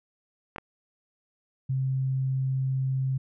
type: clicks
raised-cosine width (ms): 0.5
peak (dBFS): -20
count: 2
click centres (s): 0.561 / 0.583
type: tone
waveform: sine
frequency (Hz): 132.4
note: C3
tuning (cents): +21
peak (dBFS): -24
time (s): 1.69-3.18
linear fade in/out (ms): 10
effects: none